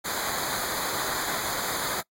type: noise with comb filter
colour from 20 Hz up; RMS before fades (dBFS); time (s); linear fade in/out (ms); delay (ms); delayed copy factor
pink; -30; 0.04-2.02; 20; 0.36; -0.9
effects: noise-tail reverb RT60 0.1 s tail -21 dB re dry + AAC 64 kbps